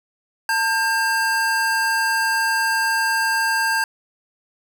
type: tone pair together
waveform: square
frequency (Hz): 898 / 1600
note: A5 / G6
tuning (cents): +35 / +35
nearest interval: minor seventh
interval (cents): 1000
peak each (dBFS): -23 / -20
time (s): 0.49-3.84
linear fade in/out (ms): 2
effects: none